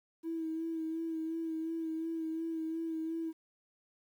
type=tone with vibrato; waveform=triangle; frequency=324.4 Hz; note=E4; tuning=28 cents flat; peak=-30 dBFS; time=0.23-3.33 s; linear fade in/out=50 ms; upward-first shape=sine; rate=2.8 Hz; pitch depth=29 cents each way; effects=tanh soft clip ceiling -32 dBFS + 11-bit